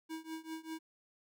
square tone with tremolo, 320.7 Hz, E4, 48 cents flat, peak -39 dBFS, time 0.09-0.79 s, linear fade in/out 20 ms, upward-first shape triangle, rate 5.1 Hz, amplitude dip 95%, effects none

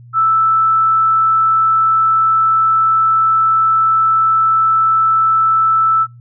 sine tone, 1318.5 Hz, E6, in tune, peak -9 dBFS, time 0.13-6.07 s, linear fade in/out 50 ms, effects noise-tail reverb RT60 0.2 s tail -26 dB re dry + added 120 Hz sine -36 dBFS peak until 6.2 s

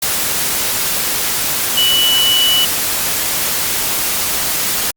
sine tone in noise, 2960 Hz, F#7, in tune, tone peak -11 dBFS, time 1.77-2.65 s, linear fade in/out 5 ms, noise white, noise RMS -17 dBFS, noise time 0.02-4.91 s, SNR +3 dB, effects Opus 48 kbps

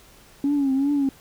sine tone with vibrato, 277.2 Hz, C#4, in tune, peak -17 dBFS, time 0.44-1.09 s, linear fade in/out 2 ms, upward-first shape triangle, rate 2.6 Hz, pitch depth 94 cents each way, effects tanh soft clip ceiling -15 dBFS + pink hiss -51 dBFS RMS until 1.2 s

